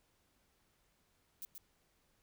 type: noise with echo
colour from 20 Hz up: violet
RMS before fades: -45 dBFS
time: 1.42-1.45 s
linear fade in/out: 0 ms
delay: 130 ms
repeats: 1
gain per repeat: -5 dB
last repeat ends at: 1.58 s
effects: pink hiss -75 dBFS RMS until 2.22 s